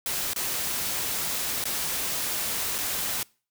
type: noise with dropouts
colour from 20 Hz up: white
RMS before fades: -29 dBFS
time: 0.06-3.23 s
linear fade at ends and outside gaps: 1 ms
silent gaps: 0.334-0.361 / 1.64-1.654 / 2.782-2.786 s
effects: noise-tail reverb RT60 0.4 s tail -25 dB re dry